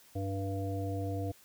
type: harmonic tone with a mistuned harmonic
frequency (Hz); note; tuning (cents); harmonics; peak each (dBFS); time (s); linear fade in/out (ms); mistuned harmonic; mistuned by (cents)
98; G2; 0; 1 / 3 / 5 / 7; -34 / -39 / -41 / -42; 0.15-1.32; 10; 5; -16
effects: white hiss -60 dBFS RMS until 1.44 s